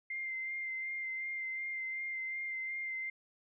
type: tone with vibrato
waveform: sine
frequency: 2093 Hz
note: C7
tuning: in tune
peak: -36 dBFS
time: 0.1-3.1 s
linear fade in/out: 5 ms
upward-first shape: sine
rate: 2.7 Hz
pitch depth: 19 cents each way
effects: none